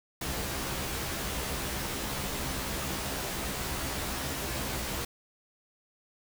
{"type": "noise with comb filter", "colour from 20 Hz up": "pink", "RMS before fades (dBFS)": -34, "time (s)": [0.21, 5.05], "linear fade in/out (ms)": 5, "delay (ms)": 15, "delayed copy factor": 0.7, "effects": []}